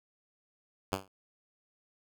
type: tone with exponential decay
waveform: 5% pulse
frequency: 95.9 Hz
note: G2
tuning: 37 cents flat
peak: -16 dBFS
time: 0.92-1.08 s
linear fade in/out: 5 ms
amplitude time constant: 33 ms
effects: none